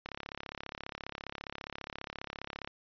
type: click train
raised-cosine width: 0.3 ms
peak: -23 dBFS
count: 92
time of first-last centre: 0.06-2.675 s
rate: 34.8 Hz
effects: resampled to 11025 Hz